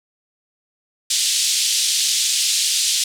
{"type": "band-pass noise", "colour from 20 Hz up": "pink", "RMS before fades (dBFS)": -19, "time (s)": [1.1, 3.04], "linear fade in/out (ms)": 5, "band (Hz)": [3300, 9300], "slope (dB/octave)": 24, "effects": []}